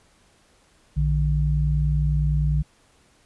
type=tone pair together; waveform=sine; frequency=59.53 / 150 Hz; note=A#1 / D3; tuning=+37 / +37 cents; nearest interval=octave + major third; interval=1600 cents; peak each=-21 dBFS; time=0.96-2.63 s; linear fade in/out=20 ms; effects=pink hiss -59 dBFS RMS until 3.25 s + resampled to 24000 Hz